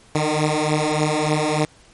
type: beating tone pair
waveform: 10% pulse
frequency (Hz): 150.8 / 154.2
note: D3 / D#3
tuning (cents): +46 / -15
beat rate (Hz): 3.4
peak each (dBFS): -13 / -12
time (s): 0.15-1.65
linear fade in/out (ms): 2
effects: pink hiss -51 dBFS RMS until 1.93 s + MP3 48 kbps